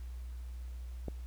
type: click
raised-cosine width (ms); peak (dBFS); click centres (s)
2; -25; 1.083
effects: added 61 Hz sine -40 dBFS peak until 1.26 s + pink hiss -63 dBFS RMS until 1.26 s